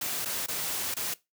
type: noise with dropouts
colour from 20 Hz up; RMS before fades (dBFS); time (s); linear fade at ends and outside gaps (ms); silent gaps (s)
white; -32; 0.01-1.14; 5; 0.249-0.256 / 0.463-0.483 / 0.942-0.966
effects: noise-tail reverb RT60 0.2 s tail -19 dB re dry + high-pass 100 Hz 12 dB/octave